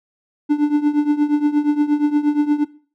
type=tone with tremolo; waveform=triangle; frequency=295 Hz; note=D4; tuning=8 cents sharp; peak=-8 dBFS; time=0.49-2.65 s; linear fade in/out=20 ms; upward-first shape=triangle; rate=8.5 Hz; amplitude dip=85%; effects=noise-tail reverb RT60 0.4 s tail -18 dB re dry